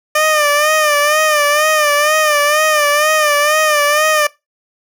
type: tone with vibrato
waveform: 15% pulse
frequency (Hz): 602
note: D5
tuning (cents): +43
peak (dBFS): -4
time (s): 0.15-4.27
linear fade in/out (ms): 5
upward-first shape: sine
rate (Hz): 2.1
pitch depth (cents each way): 65
effects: noise-tail reverb RT60 0.2 s tail -20 dB re dry